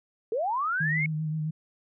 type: linear sweep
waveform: sine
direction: up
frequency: 415.3 to 2217 Hz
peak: -25 dBFS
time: 0.32-1.06 s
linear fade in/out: 2 ms
type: tone with vibrato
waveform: sine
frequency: 155.56 Hz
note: D#3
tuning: in tune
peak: -27 dBFS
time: 0.8-1.51 s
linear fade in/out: 10 ms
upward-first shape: sine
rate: 7.6 Hz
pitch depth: 30 cents each way
effects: none